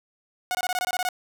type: tone bursts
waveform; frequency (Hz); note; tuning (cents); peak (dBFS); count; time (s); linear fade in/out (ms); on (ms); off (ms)
sawtooth; 731; F#5; -21; -20; 10; 0.51-1.088; 0; 38; 22
effects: 10-bit